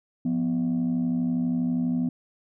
sine tone pair together, 174.73 / 247.1 Hz, F3 / B3, +1 / +1 cents, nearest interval tritone, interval 600 cents, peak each -26 / -22 dBFS, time 0.25-2.09 s, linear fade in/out 5 ms, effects tanh soft clip ceiling -19 dBFS

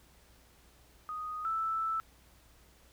sine tone pair in turn, 1244.5 / 1319.4 Hz, D#6 / E6, 0 / +1 cents, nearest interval minor second, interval 101 cents, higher second, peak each -36 / -30 dBFS, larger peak second, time 1.09-1.45 / 1.45-2 s, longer second, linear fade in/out 0 ms, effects added 60 Hz sine -63 dBFS peak until 2.92 s + pink hiss -63 dBFS RMS until 2.92 s

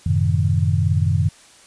sine chord, F# diminished seventh, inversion none, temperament equal, 92.5 / 110 / 130.81 / 155.56 Hz, F#2 / A2 / C3 / Eb3, 0 / 0 / 0 / 0 cents, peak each -18 / -22 / -23 / -21 dBFS, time 0.06-1.29 s, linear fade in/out 5 ms, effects white hiss -48 dBFS RMS until 1.66 s + resampled to 22050 Hz

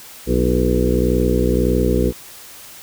harmonic tone with a mistuned harmonic, 61.74 Hz, B1, in tune, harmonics 1 / 2 / 3 / 4 / 5 / 6 / 7 / 8, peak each -19 / -24 / -22 / -22 / -24 / -23 / -22 / -23 dBFS, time 0.26-2.13 s, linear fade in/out 50 ms, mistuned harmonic 5, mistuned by +59 cents, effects white hiss -39 dBFS RMS until 2.82 s

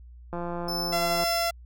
click train, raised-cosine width 1 ms, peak -20 dBFS, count 158, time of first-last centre 0.33-1.238 s, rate 173 Hz
45% pulse tone with tremolo, 5274 Hz, E8, in tune, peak -29 dBFS, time 0.68-1.49 s, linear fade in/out 5 ms, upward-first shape triangle, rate 2 Hz, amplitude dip 50%
sawtooth tone, 680 Hz, F5, 46 cents flat, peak -21 dBFS, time 0.92-1.51 s, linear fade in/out 10 ms
effects added 60 Hz sine -44 dBFS peak until 1.65 s

